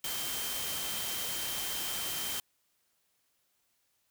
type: tone in noise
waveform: sine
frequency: 3136 Hz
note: G7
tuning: in tune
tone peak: -41 dBFS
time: 0.04-2.4 s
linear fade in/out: 2 ms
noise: white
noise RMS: -36 dBFS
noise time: 0.04-2.4 s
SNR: -8 dB
effects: white hiss -75 dBFS RMS until 4.1 s